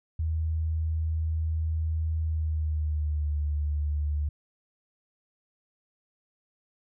sine tone with pitch glide, 79.8 to 74.03 Hz, D#2 to D2, +44 to +14 cents, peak -25 dBFS, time 0.19-4.29 s, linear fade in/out 5 ms, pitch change -130 cents, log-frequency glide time 2.22-3.35 s, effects none

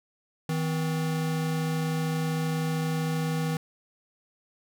square tone pair together, 160 / 255.7 Hz, D#3 / C4, +49 / -40 cents, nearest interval minor sixth, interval 811 cents, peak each -27 / -36 dBFS, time 0.49-3.57 s, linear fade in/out 2 ms, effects none

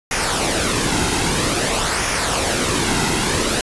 pink noise with flanger, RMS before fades -19 dBFS, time 0.11-3.61 s, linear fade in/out 2 ms, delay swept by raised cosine 0.24 to 1.74 ms, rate 0.51 Hz, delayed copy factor -0.5, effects resampled to 24000 Hz

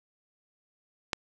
click, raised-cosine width 0.2 ms, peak -10 dBFS, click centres 1.132 s, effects none

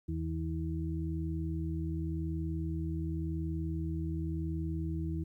harmonic tone, 80.9 Hz, E2, 32 cents flat, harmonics 1 / 2 / 4, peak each -35 / -37 / -39 dBFS, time 0.08-5.24 s, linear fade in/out 10 ms, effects 12-bit

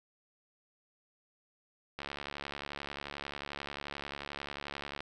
click train, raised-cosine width 0.3 ms, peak -23 dBFS, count 216, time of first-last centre 1.99-5.005 s, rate 71.3 Hz, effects none

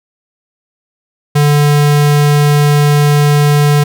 square tone, 146.5 Hz, D3, 4 cents flat, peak -7 dBFS, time 1.35-3.84 s, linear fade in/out 10 ms, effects none

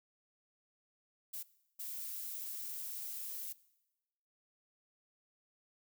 violet noise bursts at uneven times, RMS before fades -43 dBFS, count 2, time 1.33-1.43 / 1.79-3.53 s, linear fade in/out 10 ms, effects noise-tail reverb RT60 1.0 s tail -20 dB re dry

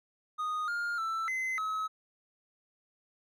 triangle tone with pitch steps, 1240 / 1411 / 1328 / 2051 / 1283 Hz, D#6 / F6 / E6 / C7 / E6, -6 / +17 / +12 / -35 / -47 cents, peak -29 dBFS, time 0.38-1.88 s, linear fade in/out 20 ms, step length 300 ms, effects none

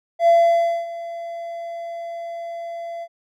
triangle tone with ADSR envelope, 678 Hz, E5, 49 cents sharp, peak -7 dBFS, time 0.19-3.08 s, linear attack 87 ms, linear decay 580 ms, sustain -19 dB, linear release 54 ms, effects tanh soft clip ceiling -5 dBFS

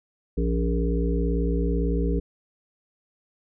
harmonic tone with a mistuned harmonic, 58 Hz, A#1, 8 cents flat, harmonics 1 / 3 / 5 / 7 / 8, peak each -23 / -28 / -30 / -31 / -32 dBFS, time 0.37-2.2 s, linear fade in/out 10 ms, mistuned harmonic 5, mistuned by -43 cents, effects none

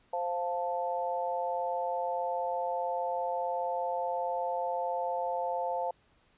sine chord, F major, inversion second, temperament equal, 523.3 / 698.5 / 880 Hz, C5 / F5 / A5, 0 / 0 / 0 cents, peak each -34 dBFS, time 0.13-5.91 s, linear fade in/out 5 ms, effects pink hiss -67 dBFS RMS until 6.37 s + resampled to 8000 Hz

